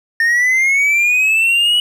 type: linear sweep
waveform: triangle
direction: up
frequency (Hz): 1813 to 2945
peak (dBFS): -9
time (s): 0.2-1.8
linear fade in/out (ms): 2
effects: none